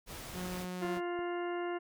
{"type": "noise", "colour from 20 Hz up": "pink", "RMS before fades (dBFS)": -45, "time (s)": [0.06, 0.67], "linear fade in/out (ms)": 50}
{"type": "tone", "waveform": "sawtooth", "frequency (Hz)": 181.4, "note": "F#3", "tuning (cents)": -34, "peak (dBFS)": -34, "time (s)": [0.33, 1.01], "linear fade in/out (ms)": 50}
{"type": "clicks", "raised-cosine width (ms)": 2, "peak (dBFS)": -37, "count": 6, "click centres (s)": [0.414, 0.544, 0.645, 0.848, 0.972, 1.191]}
{"type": "harmonic tone", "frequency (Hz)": 350, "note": "F4", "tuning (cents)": 4, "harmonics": [1, 2, 3, 4, 5, 6, 8], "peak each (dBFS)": [-35, -41, -45, -47, -49, -51, -53], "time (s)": [0.81, 1.79], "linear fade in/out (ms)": 20}
{"effects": []}